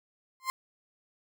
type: tone with exponential growth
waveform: 35% pulse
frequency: 1046.5 Hz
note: C6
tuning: in tune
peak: -23 dBFS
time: 0.4-0.5 s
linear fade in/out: 0 ms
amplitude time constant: 21 ms
effects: none